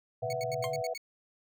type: chord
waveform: sine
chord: B suspended fourth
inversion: none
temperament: equal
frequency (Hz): 493.9 / 659.3 / 740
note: B4 / E5 / F#5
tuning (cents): 0 / 0 / 0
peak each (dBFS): -36 / -34 / -38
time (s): 0.22-0.94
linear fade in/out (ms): 10
type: band-pass noise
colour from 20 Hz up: white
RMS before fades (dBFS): -43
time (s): 0.22-0.82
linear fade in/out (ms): 5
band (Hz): 110 to 140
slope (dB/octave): 96
type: tone bursts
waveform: 20% pulse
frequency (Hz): 2217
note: C#7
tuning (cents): 0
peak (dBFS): -33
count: 7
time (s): 0.3-0.977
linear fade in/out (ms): 2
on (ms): 29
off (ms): 79
type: tone with exponential decay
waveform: 20% pulse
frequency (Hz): 1058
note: C6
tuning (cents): +19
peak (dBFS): -27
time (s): 0.64-0.74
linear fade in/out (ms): 0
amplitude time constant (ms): 21
effects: none